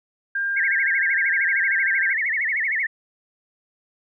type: tone with pitch glide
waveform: sine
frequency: 1600 to 1588 Hz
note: G6 to G6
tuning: +35 to +22 cents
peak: -21 dBFS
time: 0.35-2.13 s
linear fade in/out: 5 ms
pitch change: -13 cents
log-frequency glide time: 1.37-1.86 s
type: tone with vibrato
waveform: sine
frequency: 1975.5 Hz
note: B6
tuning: in tune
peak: -20 dBFS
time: 0.56-2.87 s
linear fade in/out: 10 ms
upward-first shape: sine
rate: 13 Hz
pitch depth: 210 cents each way
effects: none